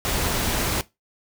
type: noise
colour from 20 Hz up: pink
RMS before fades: -24 dBFS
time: 0.05-0.81 s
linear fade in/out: 0 ms
effects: noise-tail reverb RT60 0.2 s tail -18 dB re dry